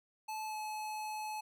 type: tone with pitch glide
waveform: square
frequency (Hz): 867 to 857.5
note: A5 to A5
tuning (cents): -26 to -45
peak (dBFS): -39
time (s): 0.28-1.41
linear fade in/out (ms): 10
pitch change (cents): -19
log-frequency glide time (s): 0.46-0.56
effects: none